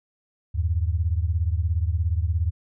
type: beating tone pair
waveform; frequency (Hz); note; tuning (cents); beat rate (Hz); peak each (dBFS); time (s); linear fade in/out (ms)
sine; 78.8 / 95.8; D#2 / G2; +23 / -39; 17; -22 / -25; 0.54-2.51; 20
effects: none